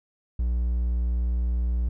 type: tone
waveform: triangle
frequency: 59.8 Hz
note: A#1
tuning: 45 cents sharp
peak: -20 dBFS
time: 0.39-1.89 s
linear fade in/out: 5 ms
effects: none